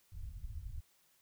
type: low-pass noise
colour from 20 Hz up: pink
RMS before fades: -44 dBFS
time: 0.12-0.81 s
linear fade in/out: 10 ms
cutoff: 100 Hz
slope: 24 dB/octave
effects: white hiss -71 dBFS RMS until 1.21 s